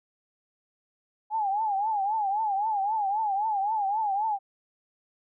sine tone with vibrato, 830.6 Hz, G#5, in tune, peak -24 dBFS, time 1.3-4.39 s, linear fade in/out 50 ms, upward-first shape triangle, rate 3.8 Hz, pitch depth 150 cents each way, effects none

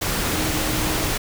sine tone in noise, 310 Hz, D#4, 6 cents flat, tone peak -29 dBFS, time 0.33-1.09 s, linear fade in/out 10 ms, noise pink, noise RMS -23 dBFS, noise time 0.01-1.18 s, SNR -9 dB, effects none

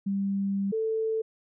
sine tone pair in turn, 197.3 / 442.9 Hz, G3 / A4, +11 / +11 cents, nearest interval octave + major second, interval 1400 cents, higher second, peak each -25 dBFS, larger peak neither, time 0.06-0.72 / 0.72-1.22 s, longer first, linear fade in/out 10 ms, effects none

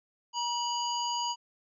harmonic tone with a mistuned harmonic, 954 Hz, A#5, 40 cents sharp, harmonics 1 / 3 / 5 / 7, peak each -31 / -36 / -38 / -39 dBFS, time 0.33-1.36 s, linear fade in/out 50 ms, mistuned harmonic 3, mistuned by +52 cents, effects none

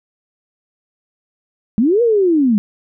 sine linear two-way sweep, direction up then down, 196.9 to 487.5 to 196.9 Hz, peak -10 dBFS, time 1.78-2.58 s, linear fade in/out 0 ms, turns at 2.02 s, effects none

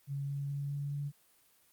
sine tone with pitch steps, 139.9 / 140.79 / 141.69 / 142.59 / 143.5 Hz, C#3 / C#3 / C#3 / C#3 / D3, +16 / +27 / +38 / +49 / -40 cents, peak -34 dBFS, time 0.07-1.12 s, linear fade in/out 50 ms, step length 210 ms, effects white hiss -67 dBFS RMS until 1.72 s + Opus 24 kbps

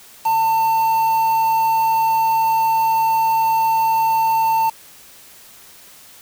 triangle tone with quantisation, 897 Hz, A5, 33 cents sharp, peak -12 dBFS, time 0.25-4.7 s, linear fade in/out 10 ms, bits 5, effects white hiss -44 dBFS RMS until 6.21 s

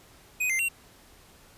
square tone with pitch steps, 2501 / 2089 / 2745 Hz, D#7 / C7 / F7, +8 / -3 / -31 cents, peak -25 dBFS, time 0.4-0.688 s, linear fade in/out 10 ms, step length 96 ms, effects pink hiss -55 dBFS RMS until 1.57 s + resampled to 32000 Hz

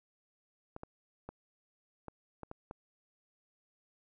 clicks, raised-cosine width 1 ms, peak -29 dBFS, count 7, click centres 0.764 / 0.834 / 1.29 / 2.083 / 2.433 / 2.514 / 2.711 s, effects none

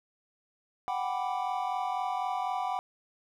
triangle chord, G major seventh, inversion third, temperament equal, 740 / 784 / 987.8 / 1174.7 Hz, F#5 / G5 / B5 / D6, 0 / 0 / 0 / 0 cents, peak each -31 / -33 / -34 / -37 dBFS, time 0.88-2.79 s, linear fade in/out 0 ms, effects none

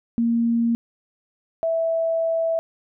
sine tone pair in turn, 232.7 / 656.9 Hz, A#3 / E5, -3 / -6 cents, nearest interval octave + tritone, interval 1797 cents, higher second, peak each -17 / -19 dBFS, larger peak first, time 0.18-0.75 / 1.63-2.59 s, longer second, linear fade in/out 0 ms, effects none

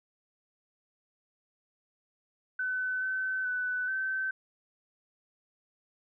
sine tone with pitch steps, 1511 / 1525 / 1496 / 1540 Hz, F#6 / G6 / F#6 / G6, +36 / -48 / +19 / -31 cents, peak -29 dBFS, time 2.59-4.31 s, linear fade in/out 5 ms, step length 430 ms, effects none

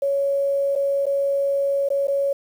sine tone with dropouts, 557 Hz, C#5, 8 cents sharp, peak -18 dBFS, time 0.02-2.33 s, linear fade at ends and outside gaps 5 ms, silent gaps 0.754-0.759 / 1.057-1.065 / 1.888-1.902 / 2.072-2.081 s, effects 8-bit

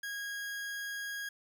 40% pulse tone, 1641 Hz, G#6, 21 cents flat, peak -36 dBFS, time 0.03-1.29 s, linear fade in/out 5 ms, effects 11-bit

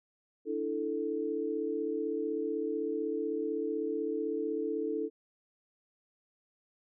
sine chord, D suspended second, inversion none, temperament equal, 293.7 / 329.6 / 440 Hz, D4 / E4 / A4, 0 / 0 / 0 cents, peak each -37 / -36 / -33 dBFS, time 0.45-5.1 s, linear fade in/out 50 ms, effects none

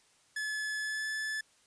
45% pulse tone with pitch glide, 1718 to 1735 Hz, A6 to A6, -42 to -25 cents, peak -33 dBFS, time 0.36-1.41 s, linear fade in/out 5 ms, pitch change +17 cents, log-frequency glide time 0.8-1.07 s, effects white hiss -66 dBFS RMS until 1.66 s + resampled to 22050 Hz

